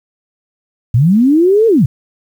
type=linear two-way sweep; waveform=sine; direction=up then down; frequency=105 to 465.4 to 105 Hz; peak=-6 dBFS; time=0.94-1.86 s; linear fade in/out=5 ms; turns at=1.67 s; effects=7-bit